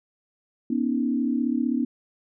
sine tone cluster, 241.9 / 277.1 / 313.4 Hz, B3 / C#4 / D#4, -36 / -1 / +13 cents, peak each -24 / -26 / -29 dBFS, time 0.7-1.85 s, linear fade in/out 5 ms, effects none

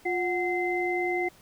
sine tone cluster, 353.8 / 738 / 2068 Hz, F4 / F#5 / C7, +23 / -5 / -21 cents, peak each -28 / -31 / -30 dBFS, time 0.05-1.29 s, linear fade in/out 10 ms, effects pink hiss -56 dBFS RMS until 1.41 s

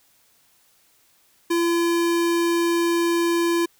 square tone, 340 Hz, F4, 46 cents flat, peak -19 dBFS, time 1.5-3.66 s, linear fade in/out 10 ms, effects white hiss -60 dBFS RMS until 3.79 s

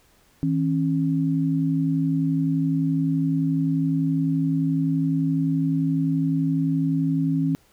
sine tone pair together, 160.41 / 272.1 Hz, E3 / C#4, -47 / -32 cents, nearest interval major sixth, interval 915 cents, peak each -22 dBFS, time 0.43-7.55 s, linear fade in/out 0 ms, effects pink hiss -59 dBFS RMS until 7.72 s

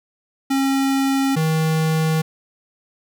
square tone pair in turn, 271.2 / 158.85 Hz, C#4 / D#3, -38 / +36 cents, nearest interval major sixth, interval 926 cents, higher first, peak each -17 dBFS, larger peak neither, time 0.5-1.36 / 1.36-2.22 s, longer neither, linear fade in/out 10 ms, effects none

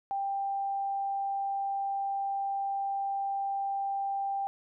sine tone, 790 Hz, G5, 13 cents sharp, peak -29 dBFS, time 0.11-4.47 s, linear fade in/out 0 ms, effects none

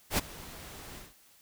pink noise with ADSR envelope, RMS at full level -26 dBFS, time 0.1-1.14 s, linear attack 83 ms, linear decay 17 ms, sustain -20 dB, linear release 170 ms, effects white hiss -61 dBFS RMS until 1.41 s

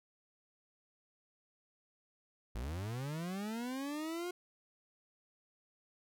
40% pulse linear sweep, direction up, 50.6 to 361.3 Hz, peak -37 dBFS, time 2.55-4.31 s, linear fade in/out 5 ms, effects none

